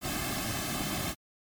pink noise with comb filter, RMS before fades -33 dBFS, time 0.01-1.15 s, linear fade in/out 50 ms, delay 2.1 ms, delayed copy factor -0.8, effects MP3 96 kbps

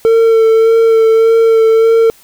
triangle tone with vibrato, 450.6 Hz, A4, 41 cents sharp, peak -3 dBFS, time 0.05-2.1 s, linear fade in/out 0 ms, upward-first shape sine, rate 1.7 Hz, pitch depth 17 cents each way, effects white hiss -44 dBFS RMS until 2.23 s

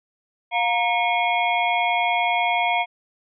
sine tone cluster, 707 / 937 / 2180 / 2423 / 3297 Hz, F5 / A#5 / C#7 / D#7 / G#7, +21 / +9 / -29 / -47 / -13 cents, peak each -22 / -24 / -24 / -29 / -31 dBFS, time 0.51-2.86 s, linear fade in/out 50 ms, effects none

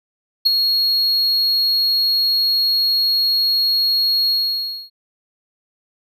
triangle tone with ADSR envelope, 4303 Hz, C8, 48 cents sharp, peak -7 dBFS, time 0.45-4.9 s, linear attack 16 ms, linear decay 12 ms, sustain -6 dB, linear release 600 ms, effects none

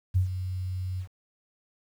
sine tone with ADSR envelope, 92.5 Hz, F#2, in tune, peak -18 dBFS, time 0.14-1.08 s, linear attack 24 ms, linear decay 110 ms, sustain -11 dB, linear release 85 ms, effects 9-bit

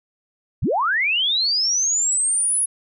sine linear sweep, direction up, 47.67 to 10548 Hz, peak -17 dBFS, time 0.62-2.66 s, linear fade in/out 10 ms, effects none

